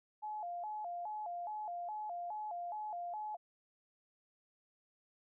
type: tone with vibrato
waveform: sine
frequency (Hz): 771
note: G5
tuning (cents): -29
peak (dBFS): -39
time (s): 0.22-3.37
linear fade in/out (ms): 20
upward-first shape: square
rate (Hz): 2.4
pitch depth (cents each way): 170
effects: none